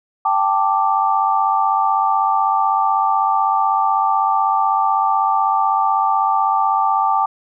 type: chord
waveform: sine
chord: G suspended second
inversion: none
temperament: equal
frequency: 784 / 880 / 1174.7 Hz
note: G5 / A5 / D6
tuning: 0 / 0 / 0 cents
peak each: -18 dBFS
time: 0.25-7.26 s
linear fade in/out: 5 ms
effects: none